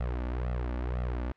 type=tone with flanger; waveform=sawtooth; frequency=61.3 Hz; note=B1; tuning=12 cents flat; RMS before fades=-32 dBFS; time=0-1.32 s; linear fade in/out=5 ms; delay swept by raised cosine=1.5 to 3.5 ms; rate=2 Hz; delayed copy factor=+0.8; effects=white hiss -66 dBFS RMS until 1.36 s + low-pass 2000 Hz 12 dB/octave